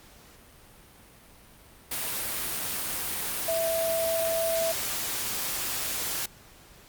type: tone in noise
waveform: sine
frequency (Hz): 659.3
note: E5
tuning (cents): 0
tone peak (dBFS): -25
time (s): 3.48-4.72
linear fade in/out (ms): 5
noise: white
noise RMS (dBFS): -31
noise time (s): 1.91-6.26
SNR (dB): +3
effects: pink hiss -53 dBFS RMS until 6.88 s + Opus 48 kbps